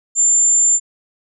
sine tone, 7230 Hz, A8, 46 cents sharp, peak -10 dBFS, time 0.15-0.8 s, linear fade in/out 50 ms, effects none

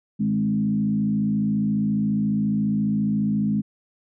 sine tone with frequency modulation, 207.7 Hz, G#3, in tune, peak -19 dBFS, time 0.19-3.62 s, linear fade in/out 20 ms, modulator 54.5 Hz, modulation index 0.85, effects none

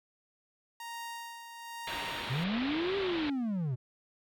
sawtooth tone with tremolo, 932.3 Hz, A#5, in tune, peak -35 dBFS, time 0.8-2.44 s, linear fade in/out 2 ms, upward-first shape sine, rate 1.1 Hz, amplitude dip 55%
white low-pass noise, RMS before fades -39 dBFS, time 1.87-3.3 s, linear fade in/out 5 ms, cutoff 3900 Hz, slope 48 dB/octave
triangle linear two-way sweep, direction up then down, 116.54 to 402.8 to 116.54 Hz, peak -28 dBFS, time 2.29-3.76 s, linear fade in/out 20 ms, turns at 2.97 s
effects none

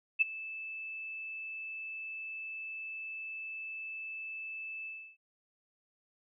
sine tone with ADSR envelope, 2628 Hz, E7, 6 cents flat, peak -20 dBFS, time 0.19-5.17 s, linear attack 25 ms, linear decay 16 ms, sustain -19 dB, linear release 310 ms, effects none

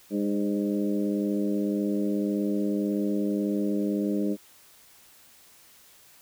harmonic tone with a mistuned harmonic, 101.8 Hz, G#2, 34 cents flat, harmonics 2 / 3 / 4 / 5 / 6, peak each -27 / -28 / -33 / -36 / -40 dBFS, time 0.1-4.37 s, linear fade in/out 50 ms, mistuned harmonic 5, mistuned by +33 cents, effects white hiss -55 dBFS RMS until 6.21 s

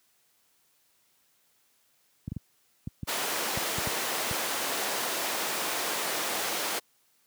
clicks, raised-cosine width 5 ms, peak -20 dBFS, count 9, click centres 2.279 / 2.32 / 2.366 / 2.874 / 3.032 / 3.574 / 3.784 / 3.873 / 4.312 s
pink high-pass noise, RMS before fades -31 dBFS, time 3.07-6.8 s, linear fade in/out 20 ms, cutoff 440 Hz, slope 12 dB/octave
effects white hiss -68 dBFS RMS until 7.26 s + high-pass 80 Hz 12 dB/octave

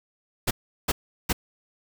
pink noise bursts, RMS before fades -23 dBFS, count 3, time 0.47-1.33 s, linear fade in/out 10 ms, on 40 ms, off 370 ms, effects none

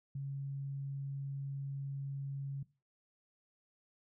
sine tone, 138.3 Hz, C#3, 4 cents flat, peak -37 dBFS, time 0.15-2.63 s, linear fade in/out 5 ms, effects noise-tail reverb RT60 0.3 s tail -19 dB re dry

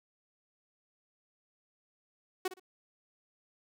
sawtooth tone with echo, 371.8 Hz, F#4, 8 cents sharp, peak -26 dBFS, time 2.45-2.48 s, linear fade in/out 5 ms, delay 59 ms, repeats 2, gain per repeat -13 dB, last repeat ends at 2.598 s, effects none

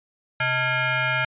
sine tone with frequency modulation, 130.81 Hz, C3, in tune, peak -20 dBFS, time 0.4-1.25 s, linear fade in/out 5 ms, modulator 761 Hz, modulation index 3.2, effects resampled to 8000 Hz

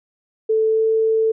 sine tone with pitch glide, 440 to 443.6 Hz, A4 to A4, 0 to +14 cents, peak -14 dBFS, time 0.49-1.32 s, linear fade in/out 10 ms, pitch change +14 cents, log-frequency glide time 0.67-0.85 s, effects none

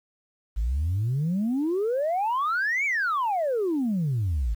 sine exponential two-way sweep, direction up then down, 49.88 to 2335 to 49.88 Hz, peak -21 dBFS, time 0.56-4.55 s, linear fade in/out 20 ms, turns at 2.85 s, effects tanh soft clip ceiling -20 dBFS + 9-bit

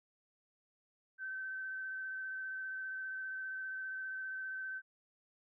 sine tone with vibrato, 1539 Hz, G6, 32 cents flat, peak -39 dBFS, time 1.18-4.82 s, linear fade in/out 50 ms, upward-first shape square, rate 15 Hz, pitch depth 9 cents each way, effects none

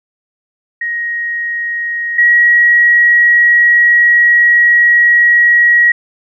sine tone pair in turn, 1881 / 1906.2 Hz, A#6 / A#6, +15 / +38 cents, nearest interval unison, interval 23 cents, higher second, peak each -15 / -5 dBFS, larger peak second, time 0.81-2.18 / 2.18-5.92 s, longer second, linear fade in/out 5 ms, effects none

